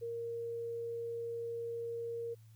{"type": "tone", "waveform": "sine", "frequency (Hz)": 466.1, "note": "A#4", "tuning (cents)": 0, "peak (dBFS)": -37, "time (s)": [0.01, 2.35], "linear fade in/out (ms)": 20, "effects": ["added 111 Hz sine -55 dBFS peak until 2.55 s", "white hiss -72 dBFS RMS until 2.55 s"]}